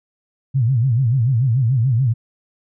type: tone with vibrato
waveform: sine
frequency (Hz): 123.47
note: B2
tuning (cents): 0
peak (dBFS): -13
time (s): 0.54-2.14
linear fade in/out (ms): 20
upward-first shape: sine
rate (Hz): 6.9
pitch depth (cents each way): 190
effects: none